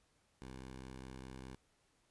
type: tone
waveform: 10% pulse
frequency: 64.9 Hz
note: C2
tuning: 13 cents flat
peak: -40 dBFS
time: 0.42-1.55 s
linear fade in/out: 0 ms
effects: pink hiss -75 dBFS RMS until 2.1 s + resampled to 24000 Hz